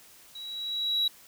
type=tone with level ramp; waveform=sine; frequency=3887 Hz; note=B7; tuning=28 cents flat; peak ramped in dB=-39 to -20 dBFS; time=0.35-1.08 s; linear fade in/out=5 ms; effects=tanh soft clip ceiling -21 dBFS + white hiss -54 dBFS RMS until 1.27 s